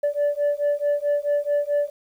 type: beating tone pair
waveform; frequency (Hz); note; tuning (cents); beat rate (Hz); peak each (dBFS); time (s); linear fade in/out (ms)
sine; 579 / 583.6; D5 / D5; -25 / -11; 4.6; -21; 0.03-1.9; 10
effects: tanh soft clip ceiling -16 dBFS + 9-bit